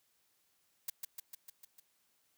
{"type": "noise with echo", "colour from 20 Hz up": "blue", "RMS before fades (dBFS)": -37, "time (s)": [0.88, 0.9], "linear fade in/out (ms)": 5, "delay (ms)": 150, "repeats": 6, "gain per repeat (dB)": -3, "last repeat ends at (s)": 1.8, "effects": ["white hiss -75 dBFS RMS until 2.37 s", "high-pass 60 Hz 12 dB/octave"]}